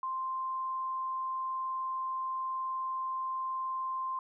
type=tone; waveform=sine; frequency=1046.5 Hz; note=C6; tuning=in tune; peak=-32 dBFS; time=0.03-4.19 s; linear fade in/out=2 ms; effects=none